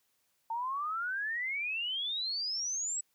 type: exponential sweep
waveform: sine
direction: up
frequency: 892 to 7902 Hz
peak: -32 dBFS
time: 0.5-3.01 s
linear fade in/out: 5 ms
effects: white hiss -75 dBFS RMS until 3.14 s + high-pass 60 Hz 12 dB/octave